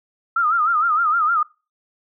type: tone with vibrato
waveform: sine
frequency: 1300 Hz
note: E6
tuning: 24 cents flat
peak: -15 dBFS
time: 0.36-1.43 s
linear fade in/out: 5 ms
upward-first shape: sine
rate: 6.5 Hz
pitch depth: 130 cents each way
effects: noise-tail reverb RT60 0.3 s tail -22 dB re dry